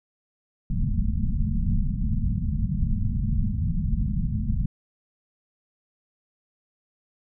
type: low-pass noise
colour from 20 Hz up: pink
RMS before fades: -24 dBFS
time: 0.7-4.66 s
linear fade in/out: 5 ms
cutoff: 230 Hz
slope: 96 dB/octave
effects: none